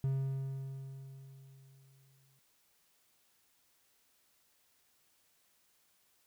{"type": "tone with exponential decay", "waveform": "triangle", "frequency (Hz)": 134.8, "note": "C#3", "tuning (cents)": -48, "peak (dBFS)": -27, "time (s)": [0.04, 2.39], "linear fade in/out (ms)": 0, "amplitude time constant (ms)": 510, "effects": ["white hiss -72 dBFS RMS until 6.26 s"]}